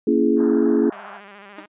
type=chord; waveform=sine; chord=A# half-diminished seventh; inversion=none; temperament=just; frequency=233.1 / 279.7 / 335.6 / 419.5 Hz; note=A#3 / C#4 / E4 / G#4; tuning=0 / +16 / +31 / +17 cents; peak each=-20 dBFS; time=0.07-0.9 s; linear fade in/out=5 ms
type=band-pass noise; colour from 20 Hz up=pink; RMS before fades=-39 dBFS; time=0.36-1.21 s; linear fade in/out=50 ms; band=590 to 1700 Hz; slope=96 dB/octave
type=tone with vibrato; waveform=5% pulse; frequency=201.4 Hz; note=G3; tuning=47 cents sharp; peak=-29 dBFS; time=0.92-1.66 s; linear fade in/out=5 ms; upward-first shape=square; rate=14 Hz; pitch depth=46 cents each way
type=tone with exponential decay; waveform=sawtooth; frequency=308.8 Hz; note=D#4; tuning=13 cents flat; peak=-28 dBFS; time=1.58-1.68 s; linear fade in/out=5 ms; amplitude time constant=21 ms
effects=resampled to 8000 Hz